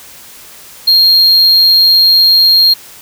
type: tone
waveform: triangle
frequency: 4228 Hz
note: C8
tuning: 17 cents sharp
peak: -3 dBFS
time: 0.87-2.74 s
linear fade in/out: 10 ms
effects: white hiss -35 dBFS RMS until 3.01 s